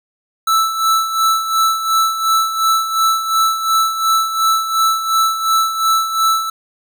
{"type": "tone with tremolo", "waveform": "square", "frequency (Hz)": 1318.5, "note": "E6", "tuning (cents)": 0, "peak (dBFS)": -11, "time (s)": [0.47, 6.5], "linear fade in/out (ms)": 5, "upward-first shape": "sine", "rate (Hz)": 2.8, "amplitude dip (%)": 65, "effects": []}